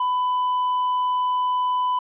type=tone with tanh clipping; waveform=sine; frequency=999 Hz; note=B5; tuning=20 cents sharp; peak=-20 dBFS; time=0-1.99 s; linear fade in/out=5 ms; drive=3 dB; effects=resampled to 8000 Hz